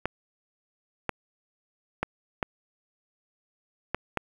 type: clicks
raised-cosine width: 0.5 ms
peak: -11 dBFS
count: 6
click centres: 0.056 / 1.093 / 2.03 / 2.428 / 3.946 / 4.173 s
effects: 7-bit